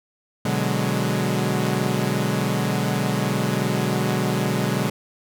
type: chord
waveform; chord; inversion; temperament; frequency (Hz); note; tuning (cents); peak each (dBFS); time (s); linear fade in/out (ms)
sawtooth; G# half-diminished seventh; first; equal; 123.47 / 146.83 / 185 / 207.7; B2 / D3 / F#3 / G#3; 0 / 0 / 0 / 0; -22; 0.45-4.9; 5
effects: none